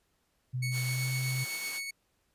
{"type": "tone with pitch glide", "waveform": "sine", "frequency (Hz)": [126.4, 129.8], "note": ["B2", "C3"], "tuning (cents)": [41, -13], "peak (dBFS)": -30, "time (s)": [0.53, 1.45], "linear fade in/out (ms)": 20, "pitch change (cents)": 46, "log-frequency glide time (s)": [0.83, 1.08]}
{"type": "tone with tremolo", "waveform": "sawtooth", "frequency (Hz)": 2217, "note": "C#7", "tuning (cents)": 0, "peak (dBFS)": -30, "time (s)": [0.62, 1.91], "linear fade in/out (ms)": 10, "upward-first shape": "triangle", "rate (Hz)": 7.9, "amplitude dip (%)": 40}
{"type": "high-pass noise", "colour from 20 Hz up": "white", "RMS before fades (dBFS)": -41, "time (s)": [0.71, 1.81], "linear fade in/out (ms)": 50, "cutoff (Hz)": 150, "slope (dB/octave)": 24}
{"effects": ["pink hiss -74 dBFS RMS until 2.34 s", "resampled to 32000 Hz"]}